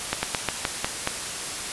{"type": "slowing click train", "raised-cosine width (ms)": 0.3, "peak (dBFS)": -6, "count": 7, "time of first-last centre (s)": [0.13, 1.074], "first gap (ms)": 100, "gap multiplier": 1.18, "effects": ["white hiss -31 dBFS RMS until 1.72 s", "resampled to 24000 Hz"]}